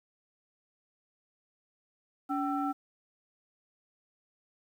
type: tone cluster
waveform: sine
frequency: 284.5 / 772 / 1333 Hz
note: C#4 / G5 / E6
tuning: +45 / -27 / +19 cents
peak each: -31 / -33 / -35 dBFS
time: 2.29-2.73 s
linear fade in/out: 20 ms
effects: tanh soft clip ceiling -20 dBFS + 10-bit